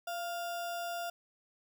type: tone with sample-and-hold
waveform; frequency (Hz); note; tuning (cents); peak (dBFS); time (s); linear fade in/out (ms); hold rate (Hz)
sine; 689; F5; -24; -35; 0.07-1.1; 5; 2100
effects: none